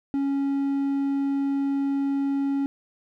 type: tone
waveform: triangle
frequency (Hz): 277.2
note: C#4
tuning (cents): 0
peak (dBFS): -20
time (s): 0.14-2.66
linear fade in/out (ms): 0
effects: none